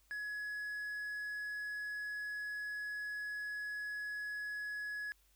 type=tone with quantisation; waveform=triangle; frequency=1685 Hz; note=G#6; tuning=25 cents sharp; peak=-37 dBFS; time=0.11-5.12 s; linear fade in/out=0 ms; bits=11; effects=added 50 Hz sine -70 dBFS peak until 5.35 s + white hiss -72 dBFS RMS until 5.35 s